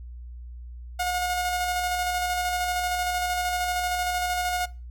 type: tone with tremolo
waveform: sawtooth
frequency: 720 Hz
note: F#5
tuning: 47 cents flat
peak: -20 dBFS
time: 0.99-4.66 s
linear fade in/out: 10 ms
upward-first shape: square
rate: 13 Hz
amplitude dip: 25%
effects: noise-tail reverb RT60 0.3 s tail -21 dB re dry + added 60 Hz sine -37 dBFS peak until 4.9 s